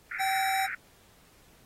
pink band-pass noise, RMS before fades -35 dBFS, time 0.11-0.75 s, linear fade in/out 5 ms, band 1400 to 2300 Hz, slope 96 dB/octave
square tone, 770 Hz, G5, 31 cents flat, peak -27 dBFS, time 0.19-0.67 s, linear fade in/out 20 ms
effects pink hiss -60 dBFS RMS until 1.65 s + AAC 48 kbps

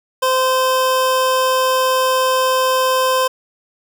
square tone pair together, 517 / 1034 Hz, C5 / C6, -21 / -21 cents, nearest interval octave, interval 1200 cents, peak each -17 / -17 dBFS, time 0.22-3.28 s, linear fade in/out 10 ms, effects none

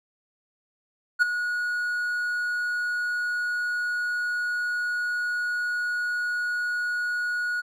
triangle tone with ADSR envelope, 1454 Hz, F#6, 31 cents flat, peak -12 dBFS, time 1.19-7.62 s, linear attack 31 ms, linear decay 14 ms, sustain -11 dB, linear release 26 ms, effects none

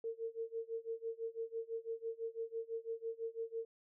sine tone with tremolo, 455.1 Hz, A#4, 42 cents flat, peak -36 dBFS, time 0.04-3.65 s, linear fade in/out 2 ms, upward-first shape sine, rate 6 Hz, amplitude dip 95%, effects none

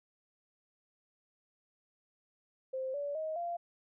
sine tone with pitch steps, 523.3 / 574 / 629.5 / 690.5 Hz, C5 / D5 / D#5 / F5, 0 / -40 / +20 / -20 cents, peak -34 dBFS, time 2.73-3.57 s, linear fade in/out 10 ms, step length 210 ms, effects none

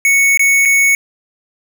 square tone with dropouts, 2217 Hz, C#7, in tune, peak -9 dBFS, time 0.05-0.95 s, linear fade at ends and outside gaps 1 ms, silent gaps 0.374-0.394 / 0.652-0.656 s, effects none

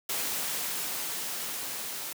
white noise with level ramp, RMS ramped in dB -31 to -37 dBFS, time 0.09-2.13 s, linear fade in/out 5 ms, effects high-pass 150 Hz 12 dB/octave

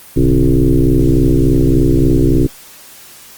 sine tone with frequency modulation, 138.59 Hz, C#3, in tune, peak -7 dBFS, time 0.16-2.47 s, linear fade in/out 10 ms, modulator 63.4 Hz, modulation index 3.8, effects white hiss -38 dBFS RMS until 3.37 s + Opus 24 kbps

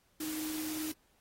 sine tone in noise, 311.1 Hz, D#4, in tune, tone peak -36 dBFS, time 0.2-0.92 s, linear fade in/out 5 ms, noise white, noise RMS -42 dBFS, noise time 0.2-0.92 s, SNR +3 dB, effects pink hiss -71 dBFS RMS until 1.2 s + AAC 48 kbps

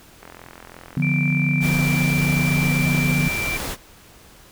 click train, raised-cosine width 0.5 ms, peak -24 dBFS, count 75, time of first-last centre 0.23-1.955 s, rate 42.9 Hz
sine chord, B diminished, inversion first, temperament equal, 146.83 / 174.61 / 246.9 Hz, D3 / F3 / B3, 0 / 0 / 0 cents, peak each -20 / -23 / -25 dBFS, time 0.97-3.28 s, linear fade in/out 2 ms
sine tone, 2349 Hz, D7, in tune, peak -23 dBFS, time 1.02-3.57 s, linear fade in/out 5 ms
pink noise, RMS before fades -28 dBFS, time 1.6-3.77 s, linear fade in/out 50 ms
effects pink hiss -48 dBFS RMS until 4.51 s

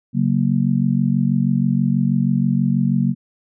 sine chord, F# major, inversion second, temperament just, 138.75 / 185 / 231.2 Hz, C#3 / F#3 / A#3, +2 / 0 / -14 cents, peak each -19 dBFS, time 0.13-3.15 s, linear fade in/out 50 ms, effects none

